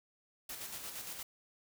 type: noise with tremolo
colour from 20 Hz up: white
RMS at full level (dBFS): -43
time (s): 0.49-1.23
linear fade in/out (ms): 5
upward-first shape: square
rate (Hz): 8.6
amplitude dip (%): 40
effects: none